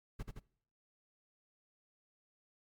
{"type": "noise with echo", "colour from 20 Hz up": "brown", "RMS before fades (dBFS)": -40, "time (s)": [0.19, 0.23], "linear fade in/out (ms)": 10, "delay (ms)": 83, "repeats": 2, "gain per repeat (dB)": -3, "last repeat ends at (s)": 0.396, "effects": ["noise-tail reverb RT60 0.6 s tail -22 dB re dry", "MP3 96 kbps"]}